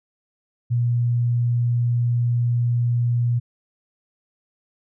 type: tone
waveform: sine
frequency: 120 Hz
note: B2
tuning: 49 cents flat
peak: -17 dBFS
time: 0.7-3.4 s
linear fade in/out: 20 ms
effects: none